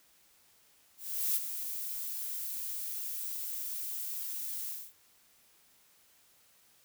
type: noise with ADSR envelope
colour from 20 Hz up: violet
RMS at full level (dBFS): -29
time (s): 0.97-4.93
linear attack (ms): 390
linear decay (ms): 27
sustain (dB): -9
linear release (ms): 250
effects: white hiss -65 dBFS RMS until 6.84 s